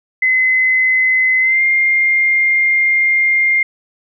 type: tone with pitch glide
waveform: sine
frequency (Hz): 2039 to 2113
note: C7 to C7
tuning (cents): -45 to +16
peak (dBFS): -10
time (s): 0.22-3.63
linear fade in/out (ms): 5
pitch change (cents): +61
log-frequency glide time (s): 1.4-1.62
effects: none